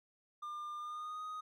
triangle tone with pitch glide, 1200 to 1248.1 Hz, D6 to D#6, +37 to +5 cents, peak -39 dBFS, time 0.42-1.41 s, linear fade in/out 10 ms, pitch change +68 cents, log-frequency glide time 0.77-1.23 s, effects none

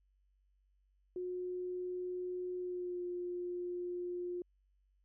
sine tone with pitch glide, 361.9 to 354.7 Hz, F#4 to F4, -38 to +27 cents, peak -37 dBFS, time 1.16-4.42 s, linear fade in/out 2 ms, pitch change -35 cents, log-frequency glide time 2.57-3.03 s, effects added 48 Hz sine -70 dBFS peak until 5.04 s

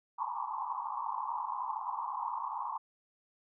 white band-pass noise, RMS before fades -37 dBFS, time 0.18-2.78 s, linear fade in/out 10 ms, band 840 to 1100 Hz, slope 96 dB/octave, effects none

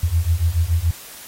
sine beating tone pair, 79.9 / 86.9 Hz, D#2 / F2, +47 / -8 cents, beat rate 7 Hz, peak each -19 / -18 dBFS, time 0.03-0.91 s, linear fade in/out 5 ms, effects white hiss -39 dBFS RMS until 1.27 s + AAC 48 kbps

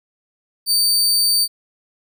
sawtooth tone, 4600 Hz, D8, 37 cents flat, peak -11 dBFS, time 0.66-1.48 s, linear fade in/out 50 ms, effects none

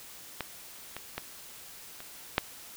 clicks, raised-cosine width 0.3 ms, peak -16 / -21 / -17 / -26 / -7 dBFS, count 5, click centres 0.407 / 0.966 / 1.18 / 2.004 / 2.381 s, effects white hiss -48 dBFS RMS until 2.76 s

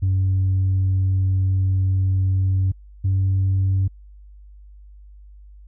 sine tone pair in turn, 94.7 / 95.63 Hz, F#2 / G2, +41 / -42 cents, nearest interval unison, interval 17 cents, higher second, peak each -14 dBFS, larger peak neither, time 0.02-2.72 / 3.04-3.88 s, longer first, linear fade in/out 10 ms, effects tanh soft clip ceiling -14 dBFS + added 50 Hz sine -41 dBFS peak until 5.67 s

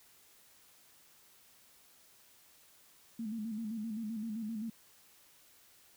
sine tone with vibrato, 220 Hz, A3, in tune, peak -36 dBFS, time 3.19-4.7 s, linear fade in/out 5 ms, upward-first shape square, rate 7.7 Hz, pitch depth 68 cents each way, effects white hiss -63 dBFS RMS until 5.96 s

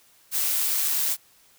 blue noise with amplitude modulation, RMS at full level -23 dBFS, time 0.31-1.17 s, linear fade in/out 50 ms, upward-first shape sine, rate 150 Hz, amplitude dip 30%, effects white hiss -58 dBFS RMS until 1.58 s

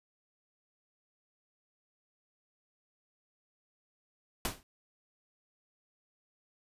pink noise with exponential decay, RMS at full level -29 dBFS, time 4.45-4.63 s, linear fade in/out 1 ms, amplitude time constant 39 ms, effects resampled to 32000 Hz

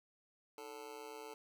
25% pulse tone with amplitude modulation, 440 Hz, A4, in tune, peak -40 dBFS, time 0.58-1.34 s, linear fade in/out 2 ms, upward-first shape sine, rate 128 Hz, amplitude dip 85%, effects none

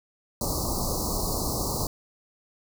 pink band-stop noise, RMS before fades -28 dBFS, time 0.41-1.87 s, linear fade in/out 2 ms, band 1200 to 4200 Hz, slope 96 dB/octave, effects none

